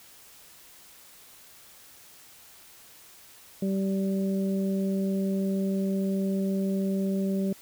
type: harmonic tone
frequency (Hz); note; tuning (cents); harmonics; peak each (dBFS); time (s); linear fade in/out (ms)
193.6; G3; -21; 1 / 2 / 3; -25 / -33 / -37; 3.62-7.53; 5
effects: white hiss -52 dBFS RMS until 7.61 s